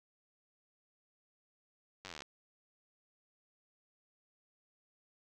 slowing click train, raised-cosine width 0.2 ms, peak -28 dBFS, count 15, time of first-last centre 2.05-2.221 s, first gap 10 ms, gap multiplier 1.03, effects none

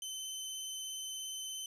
20% pulse tone with vibrato, 3064 Hz, G7, 40 cents flat, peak -34 dBFS, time 0.02-1.66 s, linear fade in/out 2 ms, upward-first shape triangle, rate 17 Hz, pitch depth 12 cents each way, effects none

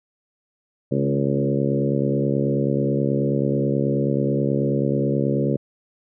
harmonic tone with a mistuned harmonic, 69.3 Hz, C#2, in tune, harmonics 2 / 3 / 4 / 5 / 6 / 7 / 8, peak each -23 / -25 / -26 / -27 / -28 / -28 / -29 dBFS, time 0.91-5.57 s, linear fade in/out 10 ms, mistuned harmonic 3, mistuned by +23 cents, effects none

